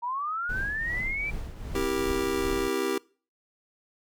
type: linear sweep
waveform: sine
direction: up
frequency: 932.3 to 2359 Hz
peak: -28 dBFS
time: 0.02-1.31 s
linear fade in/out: 20 ms
type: noise with tremolo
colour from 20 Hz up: brown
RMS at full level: -33 dBFS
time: 0.49-2.68 s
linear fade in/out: 5 ms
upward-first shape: triangle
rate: 2.6 Hz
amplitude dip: 65%
type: chord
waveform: square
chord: C dominant seventh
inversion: none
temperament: just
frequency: 261.6 / 327 / 392.4 / 470.9 Hz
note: C4 / E4 / G4 / Bb4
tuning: 0 / -14 / +2 / +18 cents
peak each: -35 / -33 / -29 / -35 dBFS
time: 1.75-2.98 s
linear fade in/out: 2 ms
effects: noise-tail reverb RT60 0.4 s tail -24 dB re dry